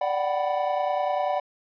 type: chord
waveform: triangle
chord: G major seventh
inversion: second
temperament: equal with one note detuned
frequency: 587.3 / 740 / 770.1 / 987.8 Hz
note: D5 / F#5 / G5 / B5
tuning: 0 / 0 / -31 / 0 cents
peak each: -25 / -25 / -29 / -30 dBFS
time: 0.01-1.4 s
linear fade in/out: 5 ms
effects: resampled to 11025 Hz